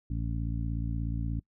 harmonic tone, 56.7 Hz, A#1, 47 cents flat, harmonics 1 / 2 / 3 / 4 / 5, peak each -32 / -34 / -39 / -42 / -41 dBFS, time 0.1-1.4 s, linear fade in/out 5 ms, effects noise-tail reverb RT60 0.1 s tail -23 dB re dry

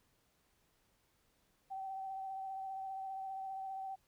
sine tone with vibrato, 770 Hz, G5, 31 cents flat, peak -40 dBFS, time 1.7-3.96 s, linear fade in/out 20 ms, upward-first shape sine, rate 15 Hz, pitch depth 19 cents each way, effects pink hiss -75 dBFS RMS until 4.07 s

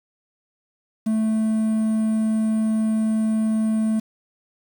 triangle tone with quantisation, 219.4 Hz, A3, 5 cents flat, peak -16 dBFS, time 1.06-4 s, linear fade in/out 10 ms, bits 7, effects none

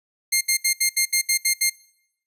10% pulse tone bursts, 2116 Hz, C7, 19 cents sharp, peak -8 dBFS, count 9, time 0.32-1.699 s, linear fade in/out 10 ms, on 91 ms, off 70 ms, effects noise-tail reverb RT60 0.8 s tail -24 dB re dry + resampled to 32000 Hz

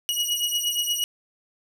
sawtooth beating tone pair, 2900 / 2908.5 Hz, F#7 / F#7, -35 / -30 cents, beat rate 8.5 Hz, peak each -23 dBFS, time 0.09-1.04 s, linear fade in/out 0 ms, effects none

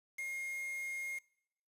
triangle tone with quantisation, 2137 Hz, C7, 36 cents sharp, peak -36 dBFS, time 0.18-1.19 s, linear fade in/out 10 ms, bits 8, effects noise-tail reverb RT60 0.8 s tail -23 dB re dry + resampled to 32000 Hz

